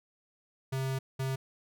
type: tone bursts at uneven times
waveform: square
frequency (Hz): 133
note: C3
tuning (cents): +29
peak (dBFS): -31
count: 2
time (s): 0.72-0.99 / 1.19-1.36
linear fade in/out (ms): 10
effects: none

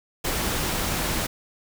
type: noise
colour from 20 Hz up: pink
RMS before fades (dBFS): -26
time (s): 0.24-1.27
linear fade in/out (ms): 10
effects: none

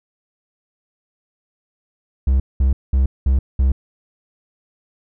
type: tone bursts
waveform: triangle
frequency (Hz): 66.1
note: C2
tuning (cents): +18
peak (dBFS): -10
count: 5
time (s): 2.27-3.72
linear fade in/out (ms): 5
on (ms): 130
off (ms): 200
effects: none

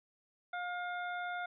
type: harmonic tone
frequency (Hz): 711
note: F5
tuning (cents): +31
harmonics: 1 / 2 / 3 / 5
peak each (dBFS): -39 / -40 / -48 / -53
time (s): 0.53-1.46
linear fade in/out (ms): 5
effects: none

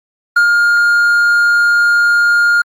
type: tone with ADSR envelope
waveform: triangle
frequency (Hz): 1414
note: F6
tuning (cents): +21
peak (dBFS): -4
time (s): 0.36-2.62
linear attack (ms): 6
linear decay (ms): 100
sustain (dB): -2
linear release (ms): 7
effects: Opus 32 kbps

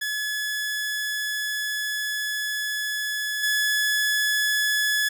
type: tone with level steps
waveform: sawtooth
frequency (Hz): 1706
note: G#6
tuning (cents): +46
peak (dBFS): -22 / -17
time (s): 0.01-5.09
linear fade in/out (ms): 10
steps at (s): 3.43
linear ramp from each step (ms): 5
effects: none

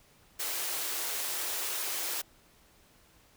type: high-pass noise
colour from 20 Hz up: white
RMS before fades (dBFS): -34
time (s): 0.39-2.22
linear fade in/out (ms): 10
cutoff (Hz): 300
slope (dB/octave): 96
effects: pink hiss -62 dBFS RMS until 3.36 s

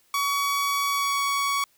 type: tone with pitch glide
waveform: sawtooth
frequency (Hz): 1129 to 1122.5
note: C#6 to C#6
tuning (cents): +31 to +21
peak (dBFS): -19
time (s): 0.14-1.64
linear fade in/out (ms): 2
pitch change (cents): -10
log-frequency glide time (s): 0.9-1.19
effects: white hiss -63 dBFS RMS until 1.77 s

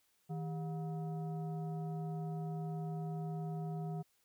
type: tone with frequency modulation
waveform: sine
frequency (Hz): 159.2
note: D#3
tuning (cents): +40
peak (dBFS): -37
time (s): 0.29-4.03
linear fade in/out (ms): 20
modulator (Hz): 560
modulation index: 0.58
effects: white hiss -75 dBFS RMS until 4.24 s

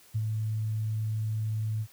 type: tone with ADSR envelope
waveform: sine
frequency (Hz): 109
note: A2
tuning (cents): -16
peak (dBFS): -24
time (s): 0.14-1.87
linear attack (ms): 17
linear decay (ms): 49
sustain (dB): -3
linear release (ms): 61
effects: white hiss -57 dBFS RMS until 1.92 s + high-pass 60 Hz 12 dB/octave

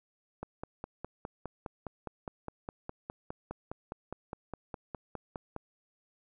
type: click train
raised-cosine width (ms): 1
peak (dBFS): -24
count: 26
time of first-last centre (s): 0.43-5.563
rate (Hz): 4.87
effects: none

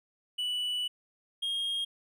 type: tone pair in turn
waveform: triangle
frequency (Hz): 2960 / 3245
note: F#7 / G#7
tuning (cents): 0 / -41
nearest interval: major second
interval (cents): 159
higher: second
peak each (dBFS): -28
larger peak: neither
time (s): 0.38-0.88 / 1.42-1.85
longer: first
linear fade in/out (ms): 10
effects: none

